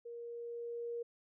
sine tone with level ramp, 471.1 Hz, A#4, 18 cents sharp, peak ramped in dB -44 to -37 dBFS, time 0.05-1.03 s, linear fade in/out 10 ms, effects none

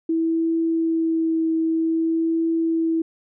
sine tone with vibrato, 326.1 Hz, E4, 19 cents flat, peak -18 dBFS, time 0.09-3.02 s, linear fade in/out 5 ms, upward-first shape triangle, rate 0.52 Hz, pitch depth 15 cents each way, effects none

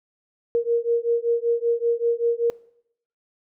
sine beating tone pair, 466.2 / 471.4 Hz, A#4 / A#4, 0 / +19 cents, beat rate 5.2 Hz, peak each -22 dBFS, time 0.55-2.5 s, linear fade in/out 0 ms, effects noise-tail reverb RT60 0.7 s tail -22 dB re dry

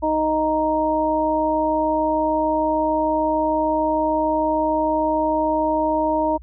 harmonic tone, 311.1 Hz, D#4, in tune, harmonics 1 / 2 / 3, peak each -23 / -21 / -21 dBFS, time 0.02-6.38 s, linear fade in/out 20 ms, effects added 60 Hz sine -38 dBFS peak until 6.42 s

